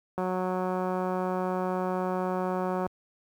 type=click train; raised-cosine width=1 ms; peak=-17 dBFS; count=495; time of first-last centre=0.18-2.865 s; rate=184 Hz; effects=high-pass 60 Hz 12 dB/octave + 9-bit